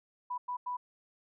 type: tone bursts at uneven times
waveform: sine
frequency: 987.8 Hz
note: B5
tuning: in tune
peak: -33 dBFS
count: 3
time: 0.3-0.38 / 0.48-0.57 / 0.66-0.77 s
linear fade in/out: 10 ms
effects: none